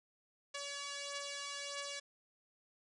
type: beating tone pair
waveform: 5% pulse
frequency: 566 / 567.6 Hz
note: C#5 / C#5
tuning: +36 / +41 cents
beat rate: 1.6 Hz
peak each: -36 / -31 dBFS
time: 0.54-2 s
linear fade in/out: 10 ms
effects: resampled to 24000 Hz